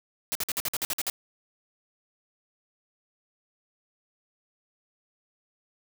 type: noise bursts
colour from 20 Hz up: white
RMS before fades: -29 dBFS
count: 10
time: 0.32-1.099 s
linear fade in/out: 0 ms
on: 32 ms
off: 51 ms
effects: none